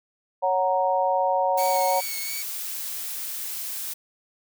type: chord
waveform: sine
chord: F# major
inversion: second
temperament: equal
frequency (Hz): 554.4 / 740 / 932.3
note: C#5 / F#5 / A#5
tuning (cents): 0 / 0 / 0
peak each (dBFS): -24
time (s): 0.42-2.01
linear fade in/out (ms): 20
type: noise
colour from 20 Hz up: blue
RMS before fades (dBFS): -32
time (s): 1.57-3.94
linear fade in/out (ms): 10
type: tone with vibrato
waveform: 15% pulse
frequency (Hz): 2226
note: C#7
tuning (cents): +7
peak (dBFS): -26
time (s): 1.58-2.43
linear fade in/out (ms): 10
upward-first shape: sine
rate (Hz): 2.9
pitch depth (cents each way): 30
effects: none